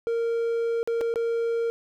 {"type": "tone with dropouts", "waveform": "triangle", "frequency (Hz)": 463.1, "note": "A#4", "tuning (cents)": -11, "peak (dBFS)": -21, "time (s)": [0.07, 1.7], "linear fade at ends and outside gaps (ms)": 0, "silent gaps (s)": [[0.83, 0.875], [1.009, 1.013], [1.14, 1.158]], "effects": []}